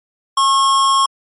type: tone with amplitude modulation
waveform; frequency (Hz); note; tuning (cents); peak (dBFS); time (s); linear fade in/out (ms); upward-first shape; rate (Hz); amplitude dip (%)
square; 1086; C#6; -36; -10; 0.37-1.06; 5; sine; 248; 30
effects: MP3 48 kbps